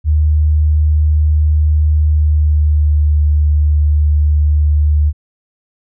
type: tone with pitch glide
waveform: sine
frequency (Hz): 76.2 to 74.72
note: D#2 to D2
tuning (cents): -36 to +30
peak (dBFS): -8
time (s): 0.04-5.13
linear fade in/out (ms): 50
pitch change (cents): -34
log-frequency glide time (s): 2.04-3.1
effects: none